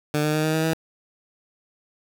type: tone with pitch steps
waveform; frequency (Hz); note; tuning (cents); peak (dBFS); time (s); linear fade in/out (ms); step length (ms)
15% pulse; 150 / 152.18 / 154.4 / 156.64 / 158.92 / 161.23; D3 / D#3 / D#3 / D#3 / D#3 / E3; +37 / -38 / -13 / +12 / +37 / -38; -14; 0.14-0.734; 2; 99
effects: 8-bit